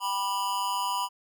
square tone with amplitude modulation, 984 Hz, B5, 7 cents flat, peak -24 dBFS, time 0-1.09 s, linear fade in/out 50 ms, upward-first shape sine, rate 201 Hz, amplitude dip 75%, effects none

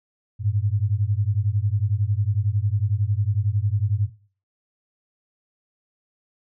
sine beating tone pair, 98 / 109 Hz, G2 / A2, 0 / -16 cents, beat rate 11 Hz, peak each -22 dBFS, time 0.39-4.1 s, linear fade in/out 50 ms, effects noise-tail reverb RT60 0.4 s tail -17 dB re dry

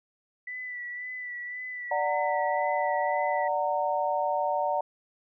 sine tone with vibrato, 1975.5 Hz, B6, in tune, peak -34 dBFS, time 0.47-3.48 s, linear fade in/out 5 ms, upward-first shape sine, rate 1.9 Hz, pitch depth 30 cents each way
sine chord, D augmented, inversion none, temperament equal with one note detuned, 587.3 / 740 / 920 Hz, D5 / F#5 / A#5, 0 / 0 / -23 cents, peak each -29 dBFS, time 1.91-4.81 s, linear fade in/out 5 ms
effects none

